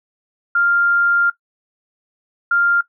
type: tone pair in turn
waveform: sine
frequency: 1396.9 / 1396.9 Hz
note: F6 / F6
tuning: 0 / 0 cents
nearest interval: unison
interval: 0 cents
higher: neither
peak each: -12 dBFS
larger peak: neither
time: 0.55-1.3 / 2.51-2.81 s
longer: first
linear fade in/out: 5 ms
effects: noise-tail reverb RT60 0.1 s tail -18 dB re dry